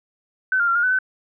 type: tone with pitch steps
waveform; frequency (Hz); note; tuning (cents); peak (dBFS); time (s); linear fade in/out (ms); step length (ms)
sine; 1520 / 1403 / 1374 / 1420 / 1502 / 1519; F#6 / F6 / F6 / F6 / F#6 / F#6; +46 / +8 / -29 / +28 / +26 / +45; -16; 0.52-0.988; 2; 78
effects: none